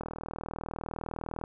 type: click train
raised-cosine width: 1 ms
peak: -22 dBFS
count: 58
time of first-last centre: 0.01-1.439 s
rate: 39.9 Hz
effects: none